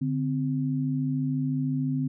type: tone pair together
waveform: sine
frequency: 145.7 / 259.6 Hz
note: D3 / C4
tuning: -13 / -13 cents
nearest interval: minor seventh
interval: 1000 cents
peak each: -27 dBFS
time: 0.01-2.08 s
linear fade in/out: 10 ms
effects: none